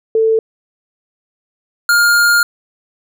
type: tone pair in turn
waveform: sine / square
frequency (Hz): 444.8 / 1412.2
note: A4 / F6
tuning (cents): +19 / +19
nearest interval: octave + minor sixth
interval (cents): 2000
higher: second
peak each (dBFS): -9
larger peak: neither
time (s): 0.15-0.39 / 1.89-2.43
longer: second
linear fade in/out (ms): 2
effects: none